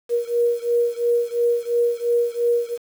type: beating tone pair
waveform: sine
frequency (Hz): 473.8 / 476.7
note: A#4 / A#4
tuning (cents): +28 / +39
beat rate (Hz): 2.9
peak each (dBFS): -20 / -21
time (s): 0.09-2.78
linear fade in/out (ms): 50
effects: 7-bit